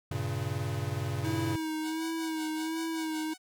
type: chord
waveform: square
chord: G diminished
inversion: none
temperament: equal with one note detuned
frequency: 97.04 / 116.54 / 138.59 Hz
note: G2 / Bb2 / Db3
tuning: -17 / 0 / 0 cents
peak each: -36 dBFS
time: 0.11-1.56 s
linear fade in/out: 5 ms
type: tone with vibrato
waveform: square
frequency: 319.5 Hz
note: D#4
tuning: 46 cents sharp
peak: -32 dBFS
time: 1.24-3.34 s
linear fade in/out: 10 ms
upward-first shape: sine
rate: 1.4 Hz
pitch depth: 39 cents each way
type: tone with tremolo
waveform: 5% pulse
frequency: 746 Hz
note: F#5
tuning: 14 cents sharp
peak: -30 dBFS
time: 1.82-3.38 s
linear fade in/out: 50 ms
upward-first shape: sine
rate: 5.3 Hz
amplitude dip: 90%
effects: none